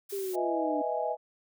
blue noise, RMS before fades -43 dBFS, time 0.09-0.36 s, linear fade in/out 10 ms
sine exponential sweep, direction down, 404 to 293.7 Hz, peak -31 dBFS, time 0.12-0.82 s, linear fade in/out 10 ms
sine chord, E major seventh, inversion second, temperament equal, 493.9 / 622.3 / 659.3 / 830.6 Hz, B4 / D#5 / E5 / G#5, 0 / 0 / 0 / 0 cents, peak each -35 / -33 / -34 / -33 dBFS, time 0.33-1.17 s, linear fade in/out 50 ms
effects none

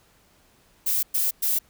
violet noise bursts, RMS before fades -23 dBFS, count 3, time 0.86-1.59 s, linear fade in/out 10 ms, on 170 ms, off 110 ms, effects pink hiss -60 dBFS RMS until 1.69 s

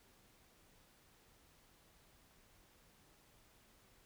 silence, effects pink hiss -68 dBFS RMS until 4.05 s

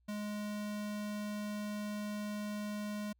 square tone, 208.6 Hz, G#3, 8 cents sharp, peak -38 dBFS, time 0.08-3.13 s, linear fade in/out 10 ms, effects added 60 Hz sine -69 dBFS peak until 3.19 s

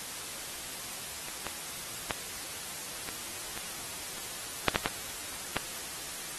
clicks, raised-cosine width 0.3 ms, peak -24 / -17 / -12 / -20 / -20 / -25 / -6 / -8 / -10 / -11 dBFS, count 10, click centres 1.285 / 1.467 / 2.108 / 3.089 / 3.576 / 4.182 / 4.683 / 4.759 / 4.859 / 5.567 s, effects white hiss -40 dBFS RMS until 6.38 s + AAC 32 kbps

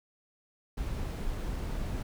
brown noise, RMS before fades -34 dBFS, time 0.77-2.03 s, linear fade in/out 10 ms, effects none

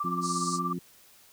sine tone with tremolo, 1174.7 Hz, D6, in tune, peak -26 dBFS, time 0-0.73 s, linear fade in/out 5 ms, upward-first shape sine, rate 17 Hz, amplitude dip 70%
harmonic tone, 88 Hz, F2, 14 cents sharp, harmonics 2 / 3 / 4, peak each -33 / -37 / -39 dBFS, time 0.04-0.79 s, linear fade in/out 5 ms
white band-pass noise, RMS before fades -37 dBFS, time 0.21-0.6 s, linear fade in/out 50 ms, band 4100 to 9400 Hz, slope 96 dB/octave
effects white hiss -57 dBFS RMS until 1.32 s

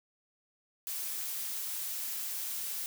blue noise, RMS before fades -37 dBFS, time 0.87-2.86 s, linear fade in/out 0 ms, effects none

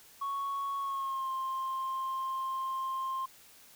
sine tone with pitch glide, 1108.7 to 1056.2 Hz, C#6 to C6, 0 to +16 cents, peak -30 dBFS, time 0.21-3.26 s, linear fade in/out 10 ms, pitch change -84 cents, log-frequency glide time 0.79-1.3 s, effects tanh soft clip ceiling -30 dBFS + white hiss -57 dBFS RMS until 3.75 s

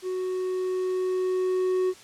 triangle tone with level ramp, 370 Hz, F#4, in tune, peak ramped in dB -25 to -19 dBFS, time 0.02-1.94 s, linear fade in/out 50 ms, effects white hiss -49 dBFS RMS until 2.03 s + low-pass 8000 Hz 12 dB/octave

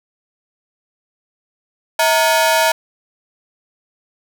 sawtooth ring-modulated tone, 784 Hz, G5, in tune, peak -5 dBFS, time 1.99-2.72 s, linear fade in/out 5 ms, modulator 139 Hz, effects none

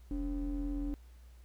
triangle ring-modulated tone, 122.6 Hz, B2, 12 cents flat, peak -28 dBFS, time 0.11-0.94 s, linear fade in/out 0 ms, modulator 165 Hz, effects added 60 Hz sine -52 dBFS peak until 1.44 s + pink hiss -68 dBFS RMS until 1.44 s

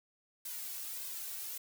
blue noise with flanger, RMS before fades -42 dBFS, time 0.45-1.58 s, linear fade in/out 5 ms, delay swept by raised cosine 1.9 to 2.68 ms, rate 1.7 Hz, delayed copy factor +0.75, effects none

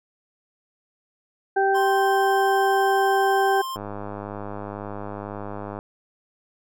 harmonic tone, 390 Hz, G4, 9 cents flat, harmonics 1 / 2 / 4, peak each -21 / -20 / -26 dBFS, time 1.56-3.62 s, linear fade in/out 10 ms
square tone, 1052 Hz, C6, 9 cents sharp, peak -29 dBFS, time 1.74-3.77 s, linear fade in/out 20 ms
click train, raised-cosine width 1 ms, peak -19 dBFS, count 208, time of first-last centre 3.76-5.789 s, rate 102 Hz
effects none

